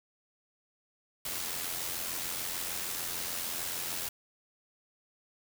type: noise with amplitude modulation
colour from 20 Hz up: white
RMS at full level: -34 dBFS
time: 1.25-4.09 s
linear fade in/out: 5 ms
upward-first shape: sine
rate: 86.7 Hz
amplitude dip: 45%
effects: none